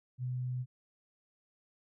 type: tone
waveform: sine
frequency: 125.9 Hz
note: B2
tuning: 34 cents sharp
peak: -33 dBFS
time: 0.18-0.66 s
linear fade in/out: 50 ms
effects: none